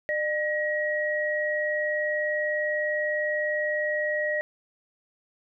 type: tone pair together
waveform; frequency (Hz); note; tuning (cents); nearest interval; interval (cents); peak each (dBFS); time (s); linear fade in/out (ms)
sine; 603.3 / 1900; D5 / A#6; +46 / +33; octave + minor sixth; 1987; -27; 0.09-4.41; 0
effects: none